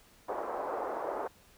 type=band-pass noise; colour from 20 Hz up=pink; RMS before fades=-36 dBFS; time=0.28-1.28 s; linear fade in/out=10 ms; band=420 to 1100 Hz; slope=24 dB/octave; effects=pink hiss -61 dBFS RMS until 1.57 s